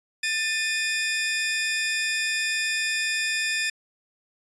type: tone pair together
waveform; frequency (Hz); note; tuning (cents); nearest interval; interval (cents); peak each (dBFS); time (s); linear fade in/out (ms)
sawtooth; 1778.2 / 2473; A6 / D#7; +18 / -11; tritone; 571; -23; 0.23-3.7; 5
effects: resampled to 22050 Hz